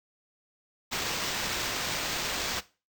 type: noise with sample-and-hold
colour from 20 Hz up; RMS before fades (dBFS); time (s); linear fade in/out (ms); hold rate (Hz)
white; -32; 0.91-2.61; 20; 11025
effects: noise-tail reverb RT60 0.3 s tail -17 dB re dry